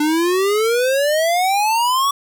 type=exponential sweep; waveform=square; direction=up; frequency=295.3 to 1142 Hz; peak=-15 dBFS; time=0-2.11 s; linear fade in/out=5 ms; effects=8-bit